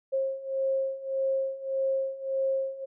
sine beating tone pair, 535 / 536.7 Hz, C5 / C5, +38 / +44 cents, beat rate 1.7 Hz, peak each -31 / -28 dBFS, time 0.12-2.86 s, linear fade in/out 20 ms, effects none

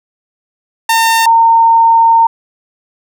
sawtooth / sine tone pair in turn, 908 / 914.3 Hz, A#5 / A#5, -46 / -34 cents, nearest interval unison, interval 12 cents, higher second, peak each -4 dBFS, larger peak neither, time 0.89-1.26 / 1.26-2.27 s, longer second, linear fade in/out 5 ms, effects none

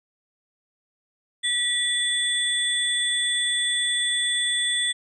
sine tone cluster, 1942 / 3467 / 8250 Hz, B6 / A7 / C9, -30 / -26 / -25 cents, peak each -27 / -23 / -29 dBFS, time 1.43-4.93 s, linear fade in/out 20 ms, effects none

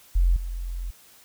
sine tone with level steps, 43.65 Hz, F1, in tune, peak -16 / -28 dBFS, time 0.15-0.91 s, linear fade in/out 10 ms, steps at 0.36 s, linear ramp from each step 5 ms, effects white hiss -53 dBFS RMS until 1.24 s

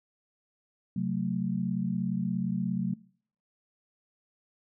sine chord, F# diminished, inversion second, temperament just, 133.2 / 185 / 222 Hz, C3 / F#3 / A3, +31 / 0 / +16 cents, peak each -35 / -29 / -33 dBFS, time 0.96-2.94 s, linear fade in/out 5 ms, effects noise-tail reverb RT60 0.6 s tail -24 dB re dry

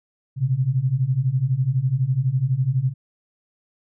sine beating tone pair, 123.47 / 135.47 Hz, B2 / C#3, 0 / -39 cents, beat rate 12 Hz, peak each -22 / -20 dBFS, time 0.36-2.94 s, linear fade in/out 50 ms, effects none

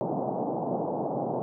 white band-pass noise, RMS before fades -30 dBFS, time 0.01-1.42 s, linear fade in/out 0 ms, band 130 to 840 Hz, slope 48 dB/octave, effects none

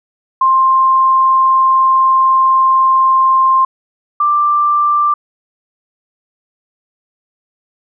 sine tone pair in turn, 1054 / 1180.1 Hz, C6 / D6, +12 / +8 cents, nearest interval major second, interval 196 cents, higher second, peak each -7 / -9 dBFS, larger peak first, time 0.41-3.65 / 4.2-5.14 s, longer first, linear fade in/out 5 ms, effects none

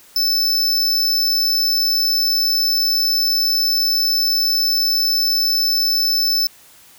square tone, 5274 Hz, E8, in tune, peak -15 dBFS, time 0.16-6.47 s, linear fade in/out 2 ms, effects white hiss -47 dBFS RMS until 6.98 s

